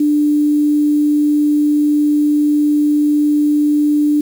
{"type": "tone with quantisation", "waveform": "sine", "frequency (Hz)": 296.4, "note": "D4", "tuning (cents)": 16, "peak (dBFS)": -10, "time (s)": [0, 4.21], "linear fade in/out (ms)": 5, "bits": 6, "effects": []}